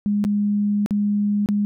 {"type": "tone with dropouts", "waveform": "sine", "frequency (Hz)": 205.7, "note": "G#3", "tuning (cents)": -16, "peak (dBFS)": -17, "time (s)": [0.06, 1.65], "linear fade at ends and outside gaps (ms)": 0, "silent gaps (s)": [[0.241, 0.249], [0.861, 0.908], [1.46, 1.488]], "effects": []}